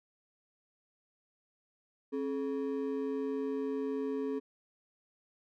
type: ring-modulated tone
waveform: triangle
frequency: 349.2 Hz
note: F4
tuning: in tune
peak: -27 dBFS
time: 2.12-4.4 s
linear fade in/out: 20 ms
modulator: 79.1 Hz
effects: none